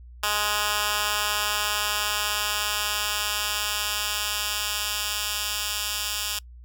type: tone with high-pass filter sweep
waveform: 10% pulse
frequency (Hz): 208.4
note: G#3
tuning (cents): +6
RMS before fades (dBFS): -27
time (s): 0.23-6.39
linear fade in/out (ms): 5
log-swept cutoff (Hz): 1400 to 3200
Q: 0.72
effects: noise-tail reverb RT60 0.1 s tail -24 dB re dry + added 60 Hz sine -42 dBFS peak until 6.64 s